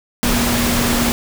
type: tone in noise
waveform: sine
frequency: 239.2 Hz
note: A#3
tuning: 45 cents sharp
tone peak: -19 dBFS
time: 0.23-1.12 s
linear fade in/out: 0 ms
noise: pink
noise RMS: -18 dBFS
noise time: 0.23-1.12 s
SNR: -4 dB
effects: none